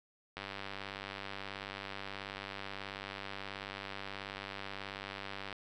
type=click train; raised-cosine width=0.3 ms; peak=-25 dBFS; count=509; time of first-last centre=0.37-5.527 s; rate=98.5 Hz; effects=none